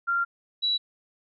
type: tone pair in turn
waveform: sine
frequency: 1386 / 3920 Hz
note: F6 / B7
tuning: -14 / -14 cents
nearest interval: octave + tritone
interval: 1800 cents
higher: second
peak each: -22 dBFS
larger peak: neither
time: 0.07-0.25 / 0.62-0.78 s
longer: first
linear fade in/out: 20 ms
effects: none